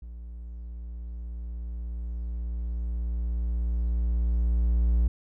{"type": "tone with level ramp", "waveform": "triangle", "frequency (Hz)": 58.27, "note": "A#1", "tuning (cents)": 0, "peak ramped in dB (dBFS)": [-36, -17], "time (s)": [0.02, 5.08], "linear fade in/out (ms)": 5, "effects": []}